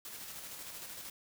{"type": "noise with tremolo", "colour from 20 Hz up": "white", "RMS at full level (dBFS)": -45, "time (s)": [0.05, 1.1], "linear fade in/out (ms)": 2, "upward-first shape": "square", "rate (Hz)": 13, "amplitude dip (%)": 30, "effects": []}